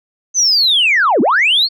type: linear two-way sweep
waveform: sine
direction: down then up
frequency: 6260 to 200 to 4502 Hz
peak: -8 dBFS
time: 0.34-1.69 s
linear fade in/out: 50 ms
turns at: 1.21 s
effects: tanh soft clip ceiling -5 dBFS